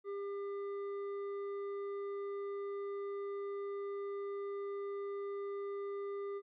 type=tone with hard clipping; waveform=triangle; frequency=400.4 Hz; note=G4; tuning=37 cents sharp; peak=-40 dBFS; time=0.04-6.42 s; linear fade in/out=50 ms; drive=11 dB; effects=resampled to 8000 Hz